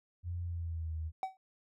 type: tone with pitch glide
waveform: sine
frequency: 87.31 to 79.6 Hz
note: F2 to D#2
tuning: 0 to +40 cents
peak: -35 dBFS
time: 0.23-1.12 s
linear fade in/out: 50 ms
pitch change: -160 cents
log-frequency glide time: 0.42-0.94 s
type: tone with exponential decay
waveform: triangle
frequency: 760 Hz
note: F#5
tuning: 46 cents sharp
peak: -27 dBFS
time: 1.23-1.37 s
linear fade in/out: 1 ms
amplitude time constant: 30 ms
effects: none